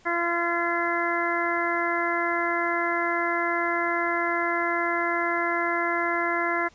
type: harmonic tone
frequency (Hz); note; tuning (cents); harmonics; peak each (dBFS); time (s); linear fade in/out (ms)
342.4; F4; -34; 1 / 2 / 3 / 4 / 5 / 6; -30 / -30 / -30 / -30 / -30 / -30; 0.05-6.69; 20
effects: pink hiss -57 dBFS RMS until 6.74 s + resampled to 16000 Hz